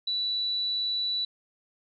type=tone; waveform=sine; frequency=3951 Hz; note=B7; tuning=in tune; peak=-26 dBFS; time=0.07-1.25 s; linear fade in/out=5 ms; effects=none